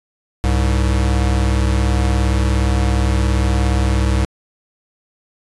square tone pair together, 65.41 / 102.61 Hz, C2 / G#2, 0 / -20 cents, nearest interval minor sixth, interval 780 cents, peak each -15 / -20 dBFS, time 0.44-4.25 s, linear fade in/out 0 ms, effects resampled to 24000 Hz

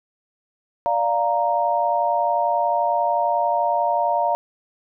sine chord, Bb major, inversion first, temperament equal, 587.3 / 698.5 / 932.3 Hz, D5 / F5 / Bb5, 0 / 0 / 0 cents, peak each -24 / -21 / -21 dBFS, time 0.86-4.35 s, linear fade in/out 0 ms, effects none

